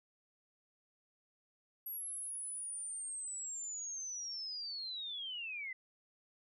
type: linear sweep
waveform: sine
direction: down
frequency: 11570 to 2000 Hz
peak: -40 dBFS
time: 1.86-5.73 s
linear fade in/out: 5 ms
effects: none